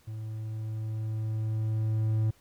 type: tone with level ramp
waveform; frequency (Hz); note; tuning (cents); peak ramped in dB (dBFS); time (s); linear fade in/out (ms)
triangle; 109.5; A2; -8; -33 to -21; 0.07-2.31; 10
effects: pink hiss -63 dBFS RMS until 2.4 s